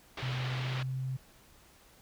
white low-pass noise, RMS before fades -41 dBFS, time 0.17-0.83 s, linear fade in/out 5 ms, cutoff 3600 Hz, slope 24 dB/octave
sine tone with pitch glide, 127.9 to 130.74 Hz, C3 to C3, -39 to -1 cents, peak -32 dBFS, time 0.22-1.17 s, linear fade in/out 10 ms, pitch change +38 cents, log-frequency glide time 0.54-0.91 s
effects pink hiss -60 dBFS RMS until 2.01 s

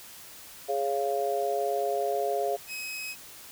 sine chord, Db major, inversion second, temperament just, 415.8 / 554.4 / 693 Hz, Ab4 / Db5 / F5, +2 / 0 / -14 cents, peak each -30 / -31 / -29 dBFS, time 0.68-2.57 s, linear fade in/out 20 ms
sawtooth tone, 2541 Hz, D#7, 36 cents sharp, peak -31 dBFS, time 2.67-3.16 s, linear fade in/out 50 ms
effects white hiss -47 dBFS RMS until 3.51 s

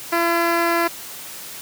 10% pulse tone with notch filter, 338.9 Hz, E4, 48 cents sharp, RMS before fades -19 dBFS, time 0.12-0.88 s, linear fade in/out 10 ms, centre 7200 Hz, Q 0.54, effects white hiss -35 dBFS RMS until 1.61 s + high-pass 80 Hz 12 dB/octave

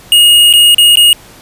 square tone with dropouts, 2866 Hz, F7, 44 cents sharp, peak -3 dBFS, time 0.12-1.13 s, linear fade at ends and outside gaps 1 ms, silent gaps 0.528-0.536 / 0.746-0.782 / 0.956-0.971 s, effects pink hiss -37 dBFS RMS until 1.41 s + resampled to 32000 Hz

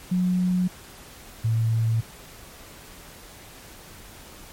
sine tone pair in turn, 181.7 / 113.12 Hz, F#3 / A2, -31 / +48 cents, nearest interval minor sixth, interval 821 cents, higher first, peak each -19 dBFS, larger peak neither, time 0.11-0.68 / 1.44-2.01 s, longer neither, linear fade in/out 10 ms, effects pink hiss -45 dBFS RMS until 4.52 s + MP3 64 kbps

